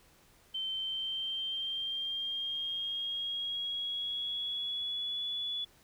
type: tone with pitch glide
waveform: sine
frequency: 3100 to 3420 Hz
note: G7 to A7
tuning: -20 to -50 cents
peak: -33 dBFS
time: 0.54-5.65 s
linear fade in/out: 10 ms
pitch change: +170 cents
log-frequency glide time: 0.73-5.24 s
effects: pink hiss -63 dBFS RMS until 5.83 s